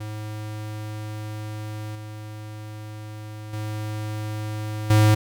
square tone with level steps, 107 Hz, A2, 48 cents flat, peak -31 / -35 / -28 / -14 dBFS, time 0-5.15 s, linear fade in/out 10 ms, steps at 1.95 / 3.53 / 4.9 s, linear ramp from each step 5 ms, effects none

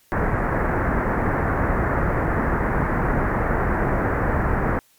pink low-pass noise, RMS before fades -21 dBFS, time 0.12-4.79 s, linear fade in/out 0 ms, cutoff 1900 Hz, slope 48 dB/octave, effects white hiss -58 dBFS RMS until 4.98 s + MP3 96 kbps

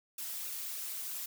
blue noise with flanger, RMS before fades -40 dBFS, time 0.18-1.26 s, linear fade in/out 5 ms, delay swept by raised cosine 0.94 to 5.64 ms, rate 3.3 Hz, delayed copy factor -0.85, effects none

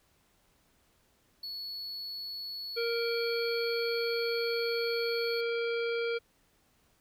triangle tone, 4400 Hz, C#8, 14 cents flat, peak -36 dBFS, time 1.43-5.41 s, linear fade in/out 5 ms
harmonic tone, 466.2 Hz, A#4, in tune, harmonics 1 / 3 / 5 / 7 / 9 / 10, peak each -30 / -39 / -39 / -45 / -50 / -49 dBFS, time 2.76-6.19 s, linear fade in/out 20 ms
effects pink hiss -69 dBFS RMS until 7 s

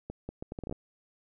accelerating click train, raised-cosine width 2 ms, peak -24 dBFS, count 10, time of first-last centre 0.1-0.725 s, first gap 190 ms, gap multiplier 0.71, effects none

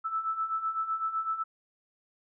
sine beating tone pair, 1310 / 1317.9 Hz, E6 / E6, -11 / -1 cents, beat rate 7.9 Hz, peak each -35 / -30 dBFS, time 0.04-1.44 s, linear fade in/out 20 ms, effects none

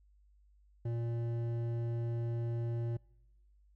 triangle tone with hard clipping, 117.1 Hz, A#2, 8 cents sharp, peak -35 dBFS, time 0.85-2.97 s, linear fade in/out 5 ms, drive 14 dB, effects noise-tail reverb RT60 1.0 s tail -26 dB re dry + added 50 Hz sine -62 dBFS peak until 3.75 s

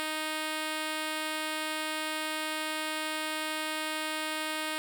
5% pulse tone, 311.1 Hz, D#4, in tune, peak -20 dBFS, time 0-4.78 s, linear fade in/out 0 ms, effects none

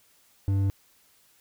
sine tone with hard clipping, 98 Hz, G2, in tune, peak -23 dBFS, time 0.48-0.7 s, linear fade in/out 0 ms, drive 6 dB, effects white hiss -62 dBFS RMS until 1.4 s

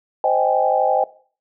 sine chord, Ab major seventh, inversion first, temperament just, 519.1 / 623 / 778.7 / 830.6 Hz, C5 / Eb5 / G5 / Ab5, -14 / +2 / -12 / 0 cents, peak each -21 / -20 / -18 / -22 dBFS, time 0.24-1.04 s, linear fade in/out 2 ms, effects noise-tail reverb RT60 0.4 s tail -17 dB re dry

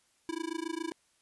square tone with amplitude modulation, 328.2 Hz, E4, 8 cents flat, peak -31 dBFS, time 0.29-0.92 s, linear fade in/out 0 ms, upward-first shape sine, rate 27.2 Hz, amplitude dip 100%, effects white hiss -70 dBFS RMS until 1.21 s + resampled to 24000 Hz

